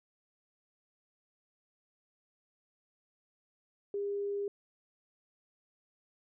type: tone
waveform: sine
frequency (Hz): 403.7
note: G#4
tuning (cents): -49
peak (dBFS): -32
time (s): 3.94-4.48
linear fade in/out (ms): 2
effects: none